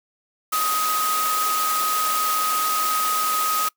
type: tone in noise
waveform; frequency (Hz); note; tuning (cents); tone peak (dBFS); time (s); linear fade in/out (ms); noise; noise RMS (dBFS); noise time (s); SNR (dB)
sine; 1257; D#6; +17; -21; 0.52-3.69; 10; white; -26; 0.52-3.69; +2
effects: noise-tail reverb RT60 0.1 s tail -23 dB re dry + high-pass 300 Hz 12 dB/octave